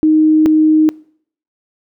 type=tone pair in turn; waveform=sine; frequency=311.1 / 311.1 Hz; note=D#4 / D#4; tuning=0 / 0 cents; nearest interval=unison; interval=0 cents; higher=neither; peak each=-7 dBFS; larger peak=neither; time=0.03-0.46 / 0.46-0.89 s; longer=neither; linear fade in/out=0 ms; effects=noise-tail reverb RT60 0.6 s tail -24 dB re dry